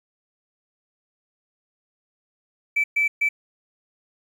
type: tone bursts at uneven times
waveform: triangle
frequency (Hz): 2316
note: D7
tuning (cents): -25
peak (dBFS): -14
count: 3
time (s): 2.76-2.84 / 2.96-3.08 / 3.21-3.29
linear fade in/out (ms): 10
effects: tanh soft clip ceiling -15 dBFS + 9-bit